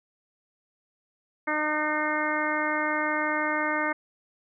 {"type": "harmonic tone", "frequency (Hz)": 304.3, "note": "D#4", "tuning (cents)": -38, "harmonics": [1, 2, 3, 4, 5, 6, 7], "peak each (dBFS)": [-32, -32, -32, -32, -32, -32, -32], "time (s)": [1.47, 3.93], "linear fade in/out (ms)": 10, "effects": []}